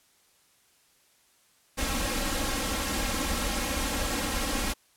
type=noise with comb filter; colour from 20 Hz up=pink; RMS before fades=-29 dBFS; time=1.77-4.74 s; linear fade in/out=20 ms; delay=3.7 ms; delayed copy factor=+0.95; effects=white hiss -64 dBFS RMS until 4.96 s + low-pass 12000 Hz 12 dB/octave